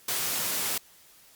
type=high-pass noise; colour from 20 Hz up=white; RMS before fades=-29 dBFS; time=0.08-0.78 s; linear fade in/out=5 ms; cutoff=100 Hz; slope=24 dB/octave; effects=white hiss -56 dBFS RMS until 1.35 s + Opus 48 kbps